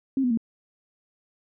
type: tone with pitch steps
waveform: sine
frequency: 268.1 / 247.3 / 228.1 Hz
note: C4 / B3 / A#3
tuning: +42 / +3 / -37 cents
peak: -20 dBFS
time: 0.17-0.374 s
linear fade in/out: 2 ms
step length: 68 ms
effects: none